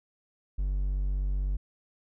triangle tone, 47.98 Hz, G1, 36 cents flat, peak -24 dBFS, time 0.58-1.57 s, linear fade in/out 10 ms, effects none

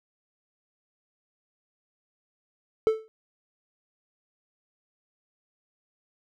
triangle tone with exponential decay, 440 Hz, A4, in tune, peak -13 dBFS, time 2.87-3.08 s, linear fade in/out 0 ms, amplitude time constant 44 ms, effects none

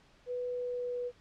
sine tone with pitch glide, 493.9 to 489.6 Hz, B4 to B4, 0 to -15 cents, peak -33 dBFS, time 0.26-1.12 s, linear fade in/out 50 ms, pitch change -15 cents, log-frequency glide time 0.48-1.01 s, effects pink hiss -63 dBFS RMS until 1.2 s + low-pass 5000 Hz 12 dB/octave

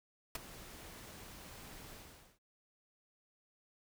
pink noise with ADSR envelope, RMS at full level -34 dBFS, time 0.35-2.39 s, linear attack 4 ms, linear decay 13 ms, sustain -18 dB, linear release 480 ms, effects none

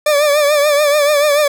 40% pulse tone with vibrato, 587.3 Hz, D5, in tune, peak -9 dBFS, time 0.06-1.48 s, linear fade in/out 5 ms, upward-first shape triangle, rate 6.9 Hz, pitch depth 75 cents each way, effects none

